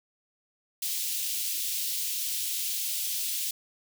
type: high-pass noise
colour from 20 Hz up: white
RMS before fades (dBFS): -31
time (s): 0.82-3.51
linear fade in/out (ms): 5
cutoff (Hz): 2800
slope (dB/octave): 24
effects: none